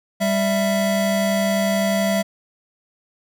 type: tone pair together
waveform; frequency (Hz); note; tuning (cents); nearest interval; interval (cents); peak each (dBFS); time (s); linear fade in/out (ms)
square; 196.81 / 662; G3 / E5; +7 / +7; octave + major sixth; 2100; -21; 0.2-2.23; 20
effects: none